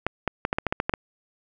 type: clicks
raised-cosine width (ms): 0.5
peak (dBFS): -8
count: 10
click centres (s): 0.066 / 0.277 / 0.451 / 0.529 / 0.585 / 0.667 / 0.725 / 0.801 / 0.895 / 0.938
effects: none